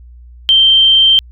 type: tone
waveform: sine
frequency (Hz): 3136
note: G7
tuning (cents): 0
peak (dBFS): -5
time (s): 0.49-1.19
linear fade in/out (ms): 0
effects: added 60 Hz sine -34 dBFS peak until 1.31 s